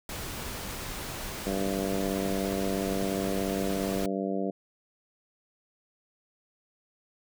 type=noise; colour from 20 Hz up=pink; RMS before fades=-37 dBFS; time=0.09-4.06 s; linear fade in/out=2 ms
type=harmonic tone; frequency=97.1 Hz; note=G2; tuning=16 cents flat; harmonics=2 / 3 / 4 / 5 / 6 / 7; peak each=-32 / -34 / -35 / -36 / -37 / -37 dBFS; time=1.46-4.51 s; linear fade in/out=10 ms
effects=none